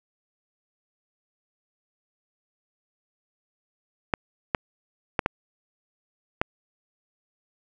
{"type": "clicks", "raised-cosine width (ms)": 0.5, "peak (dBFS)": -6, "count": 5, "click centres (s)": [4.138, 4.548, 5.192, 5.261, 6.415], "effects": []}